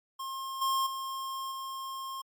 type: tone with level steps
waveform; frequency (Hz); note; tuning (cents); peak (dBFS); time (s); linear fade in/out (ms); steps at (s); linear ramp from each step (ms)
square; 1069; C6; +37; -36 / -27 / -35 / -37; 0.19-2.22; 10; 0.61 / 0.86 / 1.51; 10
effects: MP3 96 kbps